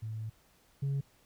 sine tone pair in turn, 110 / 138.59 Hz, A2 / C#3, 0 / 0 cents, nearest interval major third, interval 400 cents, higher second, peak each -35 / -27 dBFS, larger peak second, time 0.02-0.3 / 0.82-1.01 s, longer first, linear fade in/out 10 ms, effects tanh soft clip ceiling -28 dBFS + pink hiss -66 dBFS RMS until 1.25 s

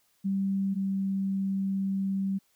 sine tone pair in turn, 194.9 / 194.07 Hz, G3 / G3, -10 / -17 cents, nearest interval unison, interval 7 cents, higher first, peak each -25 / -26 dBFS, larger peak first, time 0.24-0.75 / 0.75-2.39 s, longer second, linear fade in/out 20 ms, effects white hiss -69 dBFS RMS until 2.55 s

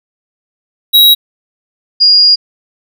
square / sine tone pair in turn, 3849 / 4852 Hz, B7 / D#8, -45 / -44 cents, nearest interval major third, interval 401 cents, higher second, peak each -3 dBFS, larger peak neither, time 0.93-1.15 / 2-2.36 s, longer second, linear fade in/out 20 ms, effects none

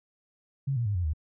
sine tone with pitch steps, 137 / 118.58 / 102.63 / 88.83 / 76.89 Hz, C#3 / A#2 / G#2 / F2 / D#2, -20 / +30 / -20 / +30 / -20 cents, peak -25 dBFS, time 0.67-1.135 s, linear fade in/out 10 ms, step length 93 ms, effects none

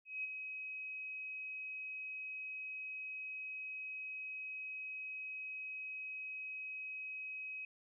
sine tone with ADSR envelope, 2540 Hz, D#7, 35 cents sharp, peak -36 dBFS, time 0.05-7.65 s, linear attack 190 ms, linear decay 20 ms, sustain -6 dB, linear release 3 ms, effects none

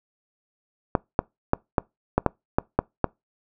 clicks, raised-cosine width 1 ms, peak -4 dBFS, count 9, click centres 0.952 / 1.191 / 1.534 / 1.782 / 2.18 / 2.263 / 2.585 / 2.79 / 3.043 s, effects noise-tail reverb RT60 0.2 s tail -25 dB re dry

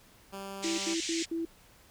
10% pulse tone, 195.9 Hz, G3, 1 cent flat, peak -31 dBFS, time 0.32-0.95 s, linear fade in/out 20 ms
white band-pass noise, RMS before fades -36 dBFS, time 0.62-1.26 s, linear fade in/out 20 ms, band 1900 to 7600 Hz, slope 48 dB/octave
sine tone bursts, 331 Hz, E4, 7 cents sharp, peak -30 dBFS, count 4, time 0.64-1.452 s, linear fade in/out 5 ms, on 140 ms, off 84 ms
effects pink hiss -59 dBFS RMS until 1.9 s

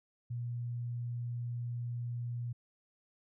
sine tone, 120 Hz, B2, 49 cents flat, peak -35 dBFS, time 0.3-2.53 s, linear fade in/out 10 ms, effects none

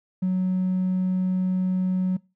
triangle tone, 185 Hz, F#3, in tune, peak -17 dBFS, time 0.22-2.17 s, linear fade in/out 10 ms, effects noise-tail reverb RT60 0.3 s tail -26 dB re dry + tanh soft clip ceiling -17 dBFS

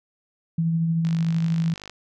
sine tone with tremolo, 164.81 Hz, E3, in tune, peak -18 dBFS, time 0.58-1.74 s, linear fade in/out 5 ms, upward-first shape triangle, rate 13 Hz, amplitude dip 30%
click train, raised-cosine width 0.2 ms, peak -21 dBFS, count 44, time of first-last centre 1.05-1.896 s, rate 50.8 Hz
effects none

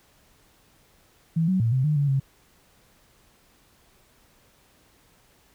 sine tone with pitch steps, 163.8 / 187.1 / 114.3 / 130.3 / 151.4 / 142.8 / 135.7 Hz, E3 / F#3 / A#2 / C3 / D#3 / D3 / C#3, -11 / +20 / -34 / -7 / -47 / -48 / -36 cents, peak -19 dBFS, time 1.36-2.2 s, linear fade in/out 10 ms, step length 120 ms, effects pink hiss -60 dBFS RMS until 5.54 s

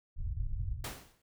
pink low-pass noise, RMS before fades -35 dBFS, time 0.16-0.86 s, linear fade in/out 50 ms, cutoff 120 Hz, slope 48 dB/octave
pink noise with exponential decay, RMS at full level -36 dBFS, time 0.84-1.22 s, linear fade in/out 5 ms, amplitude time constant 82 ms
effects none

